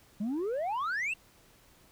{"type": "exponential sweep", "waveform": "sine", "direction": "up", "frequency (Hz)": [195.7, 2794], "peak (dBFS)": -27, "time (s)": [0.2, 1.14], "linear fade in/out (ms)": 10, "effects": ["tanh soft clip ceiling -29 dBFS", "pink hiss -61 dBFS RMS until 1.91 s"]}